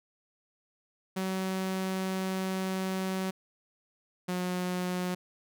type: tone pair in turn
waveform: sawtooth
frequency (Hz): 188.8 / 180.9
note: F#3 / F#3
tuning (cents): +35 / -39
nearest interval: minor second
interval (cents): 74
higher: first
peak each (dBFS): -26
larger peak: neither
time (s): 1.16-3.31 / 4.28-5.15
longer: first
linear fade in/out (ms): 10
effects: none